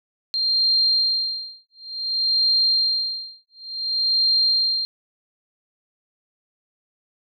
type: tone with tremolo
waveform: sine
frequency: 4186 Hz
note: C8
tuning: in tune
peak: -15 dBFS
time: 0.34-4.85 s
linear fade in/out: 0 ms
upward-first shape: sine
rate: 0.56 Hz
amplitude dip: 100%
effects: none